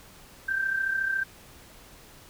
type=tone with amplitude modulation; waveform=sine; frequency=1568 Hz; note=G6; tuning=in tune; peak=-22 dBFS; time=0.48-1.24 s; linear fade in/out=10 ms; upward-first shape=sine; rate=34 Hz; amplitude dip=60%; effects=pink hiss -51 dBFS RMS until 2.29 s